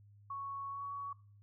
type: tone with pitch glide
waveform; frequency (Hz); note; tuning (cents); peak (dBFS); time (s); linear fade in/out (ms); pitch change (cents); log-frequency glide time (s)
sine; 1108.7 to 1123.5; C#6 to C#6; 0 to +23; -39; 0.3-1.13; 5; +23; 0.7-0.84
effects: noise-tail reverb RT60 0.4 s tail -19 dB re dry + added 102 Hz sine -58 dBFS peak until 1.42 s